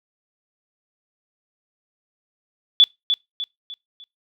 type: tone with echo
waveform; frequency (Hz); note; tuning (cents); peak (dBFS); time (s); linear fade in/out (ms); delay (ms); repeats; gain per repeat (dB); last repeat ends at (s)
sine; 3453; A7; -33; -8; 2.8-2.84; 0; 300; 4; -8; 4.04
effects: noise-tail reverb RT60 0.2 s tail -25 dB re dry